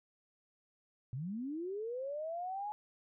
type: linear sweep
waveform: sine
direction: up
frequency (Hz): 116.54 to 850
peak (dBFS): -37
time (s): 1.13-2.72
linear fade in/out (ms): 0
effects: none